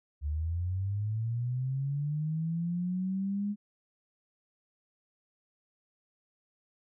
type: linear sweep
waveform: sine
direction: up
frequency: 71.3 to 207.7 Hz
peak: -29 dBFS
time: 0.21-3.56 s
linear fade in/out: 50 ms
effects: none